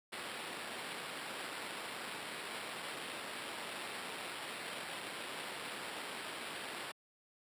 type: noise with sample-and-hold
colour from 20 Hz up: violet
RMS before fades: -44 dBFS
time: 0.12-6.92 s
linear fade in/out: 10 ms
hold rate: 6300 Hz
effects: high-pass 200 Hz 12 dB/octave + resampled to 32000 Hz